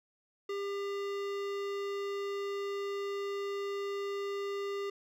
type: tone with hard clipping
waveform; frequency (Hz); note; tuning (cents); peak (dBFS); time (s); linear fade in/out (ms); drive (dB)
sine; 400; G4; +35; -36; 0.49-4.9; 5; 18
effects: none